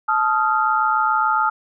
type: tone cluster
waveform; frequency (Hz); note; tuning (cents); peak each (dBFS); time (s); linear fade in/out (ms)
sine; 871 / 1253 / 1380; A5 / D#6 / F6; -18 / +12 / -21; -20; 0.08-1.5; 10
effects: none